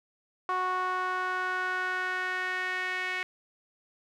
sawtooth tone with band-pass filter sweep, 368.4 Hz, F#4, 7 cents flat, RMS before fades -31 dBFS, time 0.49-3.23 s, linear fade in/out 0 ms, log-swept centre 1100 to 2100 Hz, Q 3.5, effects none

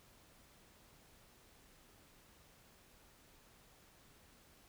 silence, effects pink hiss -65 dBFS RMS until 4.68 s

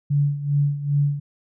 sine tone with tremolo, 143.7 Hz, D3, 37 cents flat, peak -15 dBFS, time 0.1-1.2 s, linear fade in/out 10 ms, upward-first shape sine, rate 2.5 Hz, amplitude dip 75%, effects none

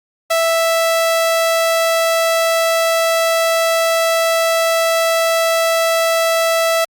sawtooth tone, 659.3 Hz, E5, in tune, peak -9 dBFS, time 0.3-6.85 s, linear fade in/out 10 ms, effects Opus 48 kbps

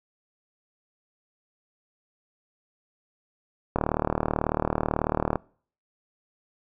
click train, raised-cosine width 1 ms, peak -9 dBFS, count 62, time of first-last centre 3.76-5.357 s, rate 38.2 Hz, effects noise-tail reverb RT60 0.5 s tail -24 dB re dry

